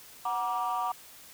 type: chord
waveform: sine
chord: Gb augmented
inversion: none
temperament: equal with one note detuned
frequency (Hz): 740 / 948.6 / 1174.7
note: Gb5 / Bb5 / D6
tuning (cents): 0 / +30 / 0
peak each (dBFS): -31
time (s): 0.25-0.92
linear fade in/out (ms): 5
effects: tanh soft clip ceiling -23 dBFS + white hiss -51 dBFS RMS until 1.33 s